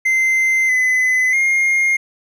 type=tone with pitch steps; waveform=triangle; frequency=2075 / 2021 / 2130 Hz; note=C7 / B6 / C7; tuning=-15 / +39 / +30 cents; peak=-11 dBFS; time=0.05-1.97 s; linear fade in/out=10 ms; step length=640 ms; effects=none

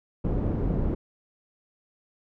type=low-pass noise; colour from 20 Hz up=pink; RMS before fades=-26 dBFS; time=0.24-0.95 s; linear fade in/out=10 ms; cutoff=380 Hz; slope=12 dB/octave; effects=none

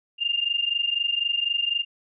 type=tone pair together; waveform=sine; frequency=2794 / 2818 Hz; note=F7 / F7; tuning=0 / +15 cents; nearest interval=unison; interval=15 cents; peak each=-25 dBFS; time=0.18-1.85 s; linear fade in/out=50 ms; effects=none

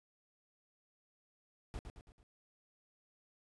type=noise with echo; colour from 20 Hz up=brown; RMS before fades=-42 dBFS; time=1.74-1.79 s; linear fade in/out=0 ms; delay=110 ms; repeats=4; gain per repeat=-6 dB; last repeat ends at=2.23 s; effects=resampled to 24000 Hz

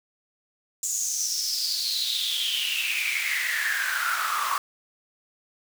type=noise with high-pass filter sweep; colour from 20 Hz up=pink; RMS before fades=-27 dBFS; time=0.83-4.58 s; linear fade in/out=2 ms; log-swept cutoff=7200 to 1100 Hz; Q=8.4; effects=none

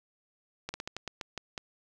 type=slowing click train; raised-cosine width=0.2 ms; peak=-19 dBFS; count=9; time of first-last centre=0.69-1.578 s; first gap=50 ms; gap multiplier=1.22; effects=none

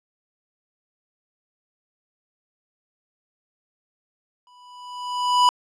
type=tone with exponential growth; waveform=square; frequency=987.8 Hz; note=B5; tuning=in tune; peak=-12 dBFS; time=4.47-5.49 s; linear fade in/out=1 ms; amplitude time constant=220 ms; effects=low-pass 6000 Hz 12 dB/octave

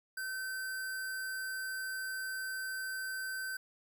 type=tone with sample-and-hold; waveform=sine; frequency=1533 Hz; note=G6; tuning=39 cents flat; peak=-36 dBFS; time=0.17-3.57 s; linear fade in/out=5 ms; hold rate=6300 Hz; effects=none

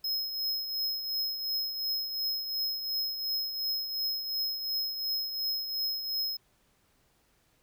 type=tone with tremolo; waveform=square; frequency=5140 Hz; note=E8; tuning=45 cents flat; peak=-28 dBFS; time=0.04-6.37 s; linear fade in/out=5 ms; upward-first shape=triangle; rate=2.8 Hz; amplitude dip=60%; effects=pink hiss -69 dBFS RMS until 7.62 s

